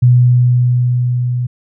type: tone with level ramp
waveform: sine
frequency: 123.47 Hz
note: B2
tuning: in tune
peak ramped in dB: -4 to -14 dBFS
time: 0.02-1.47 s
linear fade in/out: 10 ms
effects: none